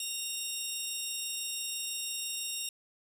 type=tone pair together; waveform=15% pulse; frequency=2782 / 3718 Hz; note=F7 / A#7; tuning=-7 / -5 cents; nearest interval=perfect fourth; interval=502 cents; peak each=-30 / -30 dBFS; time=0-2.69 s; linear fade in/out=2 ms; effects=resampled to 32000 Hz + 10-bit